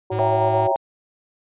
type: harmonic tone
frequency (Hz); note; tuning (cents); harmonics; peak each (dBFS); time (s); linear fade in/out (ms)
187.7; F#3; +25; 2 / 3 / 4 / 5; -26 / -30 / -32 / -34; 0.1-0.72; 5
type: tone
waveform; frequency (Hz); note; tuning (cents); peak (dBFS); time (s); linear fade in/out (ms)
square; 108; A2; -32; -25; 0.11-0.68; 20
type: chord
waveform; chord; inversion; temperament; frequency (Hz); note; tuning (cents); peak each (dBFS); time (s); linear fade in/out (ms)
sine; C# diminished seventh; none; equal; 554.4 / 659.3 / 784 / 932.3; C#5 / E5 / G5 / Bb5; 0 / 0 / 0 / 0; -23; 0.19-0.76; 0
effects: resampled to 8000 Hz